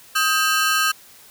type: ring-modulated tone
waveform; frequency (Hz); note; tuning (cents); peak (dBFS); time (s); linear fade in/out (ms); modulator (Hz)
sawtooth; 1424; F6; +33; -10; 0.15-0.92; 10; 161
effects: white hiss -47 dBFS RMS until 1.3 s